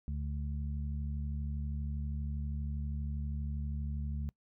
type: harmonic tone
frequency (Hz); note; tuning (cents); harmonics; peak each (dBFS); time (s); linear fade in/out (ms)
72.5; D2; -22; 1 / 2 / 3; -35 / -41 / -45; 0.08-4.29; 0
effects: noise-tail reverb RT60 0.1 s tail -24 dB re dry